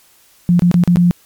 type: tone with dropouts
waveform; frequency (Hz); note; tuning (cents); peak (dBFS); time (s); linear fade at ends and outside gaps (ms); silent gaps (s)
sine; 175.2; F3; +6; -7; 0.49-1.11; 0; 0.594-0.621 / 0.714-0.742 / 0.837-0.876 / 0.959-0.97
effects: white hiss -50 dBFS RMS until 1.25 s + MP3 96 kbps